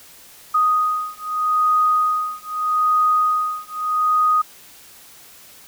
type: beating tone pair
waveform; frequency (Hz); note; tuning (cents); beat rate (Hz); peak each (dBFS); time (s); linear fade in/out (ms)
sine; 1244.5 / 1245.3; D#6 / D#6; 0 / +1; 0.8; -19; 0.54-4.42; 10
effects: white hiss -45 dBFS RMS until 5.67 s